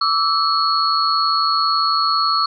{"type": "tone cluster", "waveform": "sine", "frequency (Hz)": [1152, 1310, 4348], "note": ["D6", "E6", "C#8"], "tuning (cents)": [-34, -11, -34], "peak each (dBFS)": -19, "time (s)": [0.01, 2.46], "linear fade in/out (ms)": 5, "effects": []}